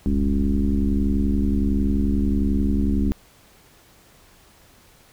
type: tone with frequency modulation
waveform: sine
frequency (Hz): 131.7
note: C3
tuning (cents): +12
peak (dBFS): -17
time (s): 0.06-3.12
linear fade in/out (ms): 0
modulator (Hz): 71.2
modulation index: 2.3
effects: pink hiss -53 dBFS RMS until 5.12 s

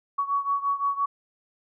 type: beating tone pair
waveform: sine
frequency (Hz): 1121 / 1126.8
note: C#6 / C#6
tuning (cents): +19 / +28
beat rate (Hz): 5.8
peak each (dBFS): -25 / -28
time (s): 0.18-1.06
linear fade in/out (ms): 10
effects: none

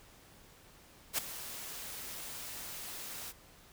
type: noise with ADSR envelope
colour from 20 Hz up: white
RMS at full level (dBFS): -30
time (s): 1.13-3.33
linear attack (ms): 49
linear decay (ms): 12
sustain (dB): -14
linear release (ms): 37
effects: pink hiss -59 dBFS RMS until 3.72 s

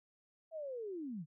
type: linear sweep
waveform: sine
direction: down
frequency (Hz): 664 to 140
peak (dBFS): -40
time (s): 0.51-1.26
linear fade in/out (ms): 50
effects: none

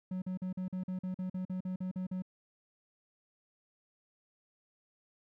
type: tone bursts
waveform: triangle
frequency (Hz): 184.8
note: F#3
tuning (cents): -2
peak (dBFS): -32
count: 14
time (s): 0.11-2.222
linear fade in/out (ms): 5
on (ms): 110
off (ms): 44
effects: none

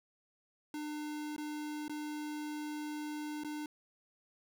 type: tone with dropouts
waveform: square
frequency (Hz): 300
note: D4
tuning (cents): +37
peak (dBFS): -39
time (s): 0.74-3.66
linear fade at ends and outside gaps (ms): 2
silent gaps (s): 1.364-1.38 / 1.881-1.895 / 3.436-3.446
effects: none

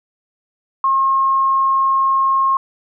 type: tone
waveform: sine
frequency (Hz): 1076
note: C6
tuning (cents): +48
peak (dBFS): -12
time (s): 0.84-2.57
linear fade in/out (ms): 2
effects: none

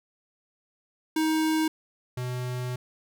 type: tone pair in turn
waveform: square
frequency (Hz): 315.3 / 125.13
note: D#4 / B2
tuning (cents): +23 / +23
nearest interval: octave + major third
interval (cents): 1600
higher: first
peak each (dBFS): -23 / -30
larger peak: first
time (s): 1.16-1.68 / 2.17-2.76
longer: second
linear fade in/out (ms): 5
effects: none

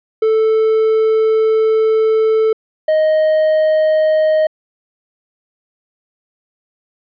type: tone pair in turn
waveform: triangle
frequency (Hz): 440 / 623.7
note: A4 / D#5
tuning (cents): 0 / +4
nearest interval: tritone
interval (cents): 604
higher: second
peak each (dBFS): -8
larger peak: neither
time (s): 0.22-2.53 / 2.88-4.47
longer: first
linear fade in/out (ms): 5
effects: resampled to 11025 Hz

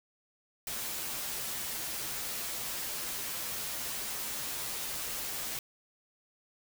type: noise with comb filter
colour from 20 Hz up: white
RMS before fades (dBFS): -37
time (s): 0.67-5.59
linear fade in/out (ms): 2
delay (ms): 11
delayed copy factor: -0.55
effects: none

